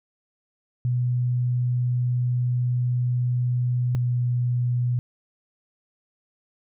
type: tone pair in turn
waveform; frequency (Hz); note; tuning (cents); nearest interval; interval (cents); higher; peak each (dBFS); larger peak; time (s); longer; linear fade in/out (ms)
sine; 123.47 / 122.62; B2 / B2; 0 / -12; unison; 12; first; -20; neither; 0.85-3.95 / 3.95-4.99; first; 0
effects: none